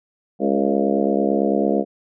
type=harmonic tone with a mistuned harmonic; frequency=69 Hz; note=C#2; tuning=7 cents flat; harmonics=3 / 4 / 5 / 6 / 7 / 8 / 9 / 10; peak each=-22 / -23 / -24 / -25 / -25 / -26 / -27 / -27 dBFS; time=0.39-1.85 s; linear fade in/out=50 ms; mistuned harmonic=7; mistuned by=-28 cents; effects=none